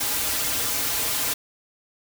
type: noise with comb filter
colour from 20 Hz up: white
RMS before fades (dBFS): -25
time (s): 0-1.34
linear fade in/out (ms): 10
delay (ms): 5.4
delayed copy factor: -1
effects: none